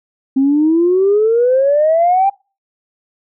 sine exponential sweep, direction up, 263.2 to 800 Hz, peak -8 dBFS, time 0.36-2.3 s, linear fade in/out 10 ms, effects noise-tail reverb RT60 0.3 s tail -23 dB re dry + tanh soft clip ceiling -4 dBFS

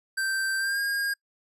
square tone with pitch glide, 1564 to 1622 Hz, G6 to G#6, -4 to -41 cents, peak -26 dBFS, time 0.17-1.14 s, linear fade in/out 10 ms, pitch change +63 cents, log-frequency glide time 0.58-0.8 s, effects noise-tail reverb RT60 0.1 s tail -26 dB re dry + resampled to 32000 Hz

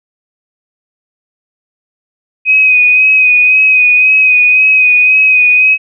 sine tone with vibrato, 2511 Hz, D#7, 15 cents sharp, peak -4 dBFS, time 2.45-5.78 s, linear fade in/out 50 ms, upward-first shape sine, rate 1.9 Hz, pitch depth 29 cents each way, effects none

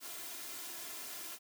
white noise with comb filter, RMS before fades -45 dBFS, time 0-1.39 s, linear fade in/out 50 ms, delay 2.9 ms, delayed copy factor +0.6, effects high-pass 150 Hz 12 dB/octave

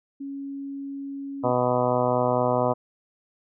sine tone, 277.2 Hz, C#4, in tune, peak -31 dBFS, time 0.2-1.51 s, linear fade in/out 10 ms
harmonic tone, 124.3 Hz, B2, 12 cents sharp, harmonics 1 / 2 / 3 / 4 / 5 / 6 / 7 / 8 / 9 / 10, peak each -30 / -29 / -32 / -26 / -25 / -29 / -34 / -29 / -36 / -35 dBFS, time 1.43-2.74 s, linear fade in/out 20 ms
effects none

